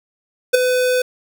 square tone with ADSR envelope, 503 Hz, B4, 32 cents sharp, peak -6 dBFS, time 0.53-1.02 s, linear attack 17 ms, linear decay 8 ms, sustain -9 dB, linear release 5 ms, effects none

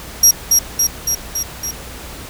35% pulse tone with echo, 5660 Hz, F8, 22 cents sharp, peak -3 dBFS, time 0.23-0.31 s, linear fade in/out 5 ms, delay 280 ms, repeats 5, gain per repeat -3 dB, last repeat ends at 1.71 s, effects added 60 Hz sine -36 dBFS peak until 2.29 s + pink hiss -33 dBFS RMS until 2.29 s

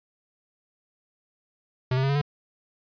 square tone with pitch steps, 128.1 / 132.23 / 136.5 / 140.91 / 145.46 Hz, C3 / C3 / C#3 / C#3 / D3, -36 / +19 / -26 / +29 / -16 cents, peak -22 dBFS, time 1.91-2.215 s, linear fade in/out 5 ms, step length 61 ms, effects resampled to 11025 Hz

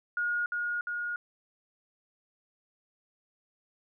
sine tone with echo, 1435 Hz, F6, 47 cents sharp, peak -27 dBFS, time 0.17-0.46 s, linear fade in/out 2 ms, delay 350 ms, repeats 2, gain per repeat -2 dB, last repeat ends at 1.16 s, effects none

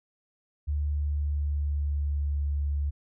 sine tone with pitch glide, 73.42 to 71.95 Hz, D2 to D2, 0 to -35 cents, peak -25 dBFS, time 0.67-2.91 s, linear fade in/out 20 ms, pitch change -35 cents, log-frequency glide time 0.87-2.43 s, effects none

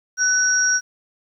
sine tone pair together, 1500 / 5663 Hz, F#6 / F8, +23 / +23 cents, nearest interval octave + major seventh, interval 2300 cents, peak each -18 dBFS, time 0.17-0.81 s, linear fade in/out 50 ms, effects 9-bit

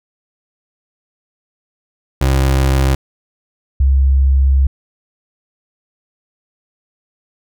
30% pulse / sine tone pair in turn, 66.8 / 67.38 Hz, C2 / C#2, +36 / -49 cents, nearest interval unison, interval 15 cents, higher second, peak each -8 dBFS, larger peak neither, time 2.21-2.95 / 3.8-4.67 s, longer second, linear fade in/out 5 ms, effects none

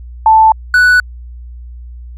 sine / triangle tone pair in turn, 880 / 1482.2 Hz, A5 / F#6, 0 / +3 cents, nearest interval major sixth, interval 903 cents, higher second, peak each -3 dBFS, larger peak neither, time 0.26-0.52 / 0.74-1 s, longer neither, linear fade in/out 2 ms, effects added 60 Hz sine -27 dBFS peak until 2.17 s

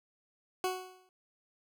20% pulse tone with exponential decay, 370 Hz, F#4, in tune, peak -23 dBFS, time 0.64-1.09 s, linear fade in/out 1 ms, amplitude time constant 97 ms, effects none

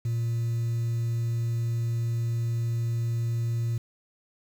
sine tone, 116.54 Hz, A#2, in tune, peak -22 dBFS, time 0.05-3.78 s, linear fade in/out 5 ms, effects tanh soft clip ceiling -24 dBFS + 8-bit

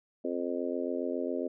harmonic tone, 87.31 Hz, F2, in tune, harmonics 3 / 4 / 5 / 6 / 7, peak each -35 / -36 / -37 / -38 / -38 dBFS, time 0.24-1.48 s, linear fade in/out 10 ms, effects none

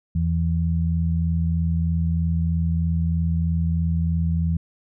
sine tone pair together, 83.15 / 166.3 Hz, E2 / E3, +16 / +16 cents, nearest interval octave, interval 1200 cents, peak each -21 / -22 dBFS, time 0.15-4.57 s, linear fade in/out 5 ms, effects none

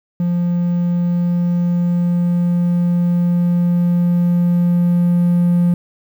triangle tone with level ramp, 174.61 Hz, F3, in tune, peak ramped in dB -12 to -8 dBFS, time 0.2-5.74 s, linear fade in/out 2 ms, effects tanh soft clip ceiling -4 dBFS + 8-bit

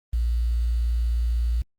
sine tone with quantisation, 58.27 Hz, A#1, in tune, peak -20 dBFS, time 0.13-1.62 s, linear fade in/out 5 ms, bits 8, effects Opus 24 kbps

